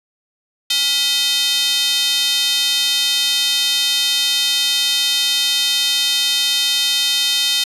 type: tone with high-pass filter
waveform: square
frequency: 282.1 Hz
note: C#4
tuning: 30 cents sharp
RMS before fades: -17 dBFS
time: 0.7-7.64 s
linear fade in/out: 5 ms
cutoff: 3500 Hz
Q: 3.7
effects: resampled to 32000 Hz